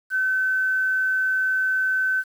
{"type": "tone with quantisation", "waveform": "sine", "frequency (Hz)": 1526, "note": "G6", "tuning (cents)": -47, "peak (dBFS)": -19, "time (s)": [0.1, 2.24], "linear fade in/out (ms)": 50, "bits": 8, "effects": []}